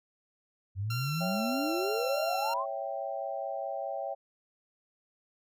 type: exponential sweep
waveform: sine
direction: up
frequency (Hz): 92.5 to 1113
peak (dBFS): -30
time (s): 0.75-2.66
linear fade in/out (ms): 50
type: tone with vibrato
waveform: 15% pulse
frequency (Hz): 1366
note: F6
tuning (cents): -39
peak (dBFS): -29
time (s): 0.9-2.54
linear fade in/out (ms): 5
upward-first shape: sine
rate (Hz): 3.2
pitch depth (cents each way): 16
type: chord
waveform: sine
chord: C# diminished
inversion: none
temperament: equal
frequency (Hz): 554.4 / 659.3 / 784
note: C#5 / E5 / G5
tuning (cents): 0 / 0 / 0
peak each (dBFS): -37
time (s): 1.2-4.15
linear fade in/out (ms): 20
effects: none